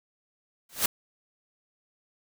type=noise with exponential growth; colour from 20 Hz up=white; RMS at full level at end=-19 dBFS; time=0.69-0.86 s; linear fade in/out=5 ms; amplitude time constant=35 ms; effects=none